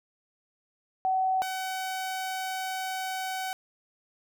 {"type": "tone pair in turn", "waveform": ["sine", "sawtooth"], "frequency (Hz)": [755, 755], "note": ["F#5", "F#5"], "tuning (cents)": [35, 35], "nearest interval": "unison", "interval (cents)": 0, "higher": "neither", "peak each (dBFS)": [-23, -27], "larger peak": "first", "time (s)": [[1.05, 1.42], [1.42, 3.53]], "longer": "second", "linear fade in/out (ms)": 0, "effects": []}